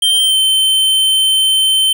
square tone with pitch glide, 3151 to 3092 Hz, G7 to G7, +8 to -24 cents, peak -10 dBFS, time 0.02-1.93 s, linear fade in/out 5 ms, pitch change -32 cents, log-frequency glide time 0.17-0.38 s, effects none

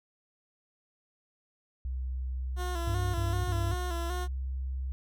sine tone with pitch glide, 64 to 65.46 Hz, C2 to C2, -38 to +1 cents, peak -31 dBFS, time 1.85-4.92 s, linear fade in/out 0 ms, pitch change +39 cents, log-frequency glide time 3.45-4.2 s
15% pulse tone with vibrato, 349.2 Hz, F4, in tune, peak -29 dBFS, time 2.56-4.28 s, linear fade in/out 50 ms, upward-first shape square, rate 2.6 Hz, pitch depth 50 cents each way
triangle tone bursts, 97.6 Hz, G2, 7 cents flat, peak -27 dBFS, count 3, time 2.87-3.742 s, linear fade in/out 5 ms, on 270 ms, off 31 ms
effects none

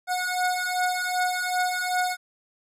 25% pulse beating tone pair, 727 / 729.6 Hz, F#5 / F#5, -31 / -24 cents, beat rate 2.6 Hz, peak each -23 dBFS, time 0.07-2.17 s, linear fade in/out 50 ms, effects resampled to 32000 Hz

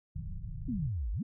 pink low-pass noise, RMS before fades -39 dBFS, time 0.15-0.89 s, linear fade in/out 10 ms, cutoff 180 Hz, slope 96 dB/octave
sine exponential two-way sweep, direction down then up, 275.2 to 46.47 to 275.2 Hz, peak -31 dBFS, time 0.68-1.23 s, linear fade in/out 10 ms, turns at 1.12 s
effects none

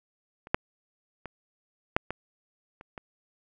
clicks, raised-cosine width 0.5 ms, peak -29 / -6 / -23 / -6 / -17 / -30 / -24 dBFS, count 7, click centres 0.471 / 0.545 / 1.257 / 1.965 / 2.106 / 2.811 / 2.978 s, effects none

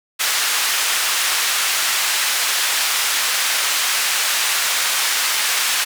pink band-pass noise, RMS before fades -19 dBFS, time 0.19-5.85 s, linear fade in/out 20 ms, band 1500 to 13000 Hz, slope 12 dB/octave, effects none

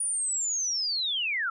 sine linear sweep, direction down, 9670 to 1297 Hz, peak -26 dBFS, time 0-1.5 s, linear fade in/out 5 ms, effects none

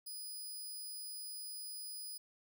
10% pulse tone, 4970 Hz, D#8, 3 cents flat, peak -37 dBFS, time 0.06-2.18 s, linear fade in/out 10 ms, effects none

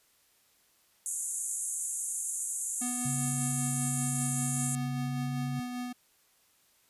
pink band-pass noise, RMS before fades -35 dBFS, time 1.06-4.75 s, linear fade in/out 0 ms, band 6700 to 11000 Hz, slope 96 dB/octave
square tone with tremolo, 246.9 Hz, B3, in tune, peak -34 dBFS, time 2.81-5.93 s, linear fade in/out 10 ms, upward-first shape sine, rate 5.1 Hz, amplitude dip 30%
sine tone with pitch glide, 137.7 to 138.98 Hz, C#3 to C#3, -11 to +5 cents, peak -32 dBFS, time 3.05-5.6 s, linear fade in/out 5 ms, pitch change +16 cents, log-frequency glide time 5.03-5.27 s
effects white hiss -67 dBFS RMS until 6.89 s + resampled to 32000 Hz

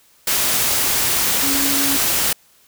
sine tone in noise, 277.2 Hz, C#4, in tune, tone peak -23 dBFS, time 1.43-1.97 s, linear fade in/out 5 ms, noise white, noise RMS -18 dBFS, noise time 0.27-2.33 s, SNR -8 dB, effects white hiss -54 dBFS RMS until 2.67 s

